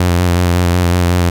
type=tone with vibrato; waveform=sawtooth; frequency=88.2 Hz; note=F2; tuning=18 cents sharp; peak=-6 dBFS; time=0-1.3 s; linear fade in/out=5 ms; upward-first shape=square; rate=5.4 Hz; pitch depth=27 cents each way; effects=none